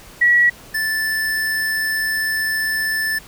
sine / square tone pair in turn, 1928 / 1757.7 Hz, B6 / A6, -42 / -2 cents, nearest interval major second, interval 160 cents, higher first, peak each -10 / -19 dBFS, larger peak first, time 0.21-0.5 / 0.74-3.19 s, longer second, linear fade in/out 10 ms, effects pink hiss -42 dBFS RMS until 3.27 s

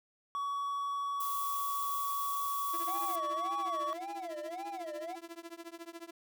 triangle tone, 1128 Hz, C#6, 30 cents sharp, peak -31 dBFS, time 0.35-3.93 s, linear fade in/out 0 ms
violet noise, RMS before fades -41 dBFS, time 1.2-3.16 s, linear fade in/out 5 ms
sawtooth tone with tremolo, 336.1 Hz, E4, 34 cents sharp, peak -37 dBFS, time 2.73-6.11 s, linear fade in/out 10 ms, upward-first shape triangle, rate 14 Hz, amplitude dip 100%
triangle tone with vibrato, 697 Hz, F5, 4 cents flat, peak -37 dBFS, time 2.87-5.16 s, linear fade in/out 10 ms, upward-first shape sine, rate 1.8 Hz, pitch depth 270 cents each way
effects none

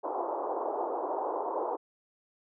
white band-pass noise, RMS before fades -33 dBFS, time 0.03-1.77 s, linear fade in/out 20 ms, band 330 to 1000 Hz, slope 48 dB/octave, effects none

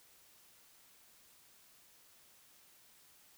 silence, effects white hiss -64 dBFS RMS until 3.37 s

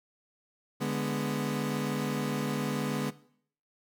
30% pulse chord, G# diminished, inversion second, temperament equal, 146.83 / 207.7 / 246.9 Hz, D3 / G#3 / B3, 0 / 0 / 0 cents, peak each -31 dBFS, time 0.8-3.11 s, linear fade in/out 20 ms, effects noise-tail reverb RT60 0.6 s tail -18 dB re dry

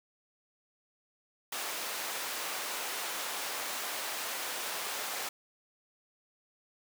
pink high-pass noise, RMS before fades -37 dBFS, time 1.52-5.29 s, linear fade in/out 5 ms, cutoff 660 Hz, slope 12 dB/octave, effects none

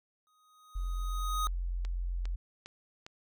square tone with exponential growth, 1250 Hz, D#6, 8 cents sharp, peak -30 dBFS, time 0.27-1.47 s, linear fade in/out 0 ms, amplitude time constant 260 ms
sine tone, 43.99 Hz, F1, 13 cents sharp, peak -31 dBFS, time 0.75-2.36 s, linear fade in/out 10 ms
click train, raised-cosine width 0.2 ms, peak -28 dBFS, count 4, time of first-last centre 1.85-3.065 s, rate 2.47 Hz
effects none

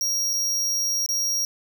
45% pulse tone with dropouts, 5640 Hz, F8, 16 cents sharp, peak -22 dBFS, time 0.01-1.45 s, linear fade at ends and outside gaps 1 ms, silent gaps 0.333-0.336 / 1.062-1.089 s, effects none

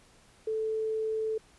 sine tone, 438.8 Hz, A4, 5 cents flat, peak -28 dBFS, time 0.47-1.38 s, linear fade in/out 5 ms, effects pink hiss -60 dBFS RMS until 1.58 s + resampled to 24000 Hz

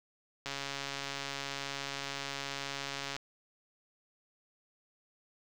click train, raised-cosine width 0.2 ms, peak -20 dBFS, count 377, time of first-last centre 0.46-3.165 s, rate 139 Hz, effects 8-bit

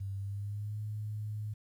sine tone with pitch glide, 98 to 106.25 Hz, G2 to G#2, 0 to +40 cents, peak -35 dBFS, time 0-1.54 s, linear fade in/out 10 ms, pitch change +140 cents, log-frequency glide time 0.16-0.79 s, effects 11-bit

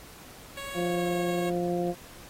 10% pulse tone with pitch glide, 554.4 to 548 Hz, C#5 to C#5, 0 to -20 cents, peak -28 dBFS, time 0.57-1.5 s, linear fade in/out 5 ms, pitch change -20 cents, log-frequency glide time 0.82-1.06 s
harmonic tone, 175.3 Hz, F3, 7 cents sharp, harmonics 1 / 2 / 3 / 4, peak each -31 / -29 / -33 / -34 dBFS, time 0.74-1.95 s, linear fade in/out 50 ms
effects pink hiss -49 dBFS RMS until 2.29 s + AAC 48 kbps

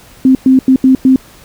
sine tone bursts at uneven times, 261.6 Hz, C4, in tune, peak -3 dBFS, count 5, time 0.25-0.35 / 0.46-0.59 / 0.68-0.76 / 0.84-0.95 / 1.05-1.16 s, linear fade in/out 2 ms, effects pink hiss -40 dBFS RMS until 1.44 s

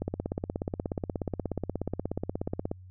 click train, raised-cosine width 2 ms, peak -17 dBFS, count 46, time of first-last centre 0.02-2.715 s, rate 16.7 Hz, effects added 92 Hz sine -46 dBFS peak until 2.9 s

